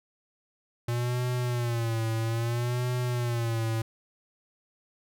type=tone with vibrato; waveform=square; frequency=118.3 Hz; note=A#2; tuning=26 cents sharp; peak=-27 dBFS; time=0.88-3.82 s; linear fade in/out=5 ms; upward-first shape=sine; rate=0.61 Hz; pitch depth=88 cents each way; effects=none